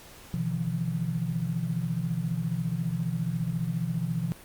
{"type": "tone cluster", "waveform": "sine", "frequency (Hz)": [125.7, 155.1, 169.7], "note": ["B2", "D#3", "F3"], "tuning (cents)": [31, -5, -49], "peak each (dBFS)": [-32, -33, -29], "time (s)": [0.34, 4.32], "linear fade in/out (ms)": 0, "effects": ["pink hiss -49 dBFS RMS until 4.44 s", "Opus 48 kbps"]}